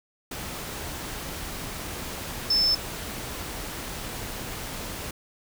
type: tone in noise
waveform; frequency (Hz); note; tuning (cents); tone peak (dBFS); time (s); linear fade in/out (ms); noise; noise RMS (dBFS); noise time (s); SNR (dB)
sine; 5270; E8; -1; -19; 2.5-2.75; 5; pink; -35; 0.31-5.11; +13
effects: none